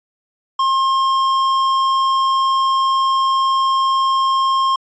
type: tone with tanh clipping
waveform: triangle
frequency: 1067 Hz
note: C6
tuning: 34 cents sharp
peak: -15 dBFS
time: 0.59-4.76 s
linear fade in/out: 5 ms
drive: 15 dB
effects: resampled to 16000 Hz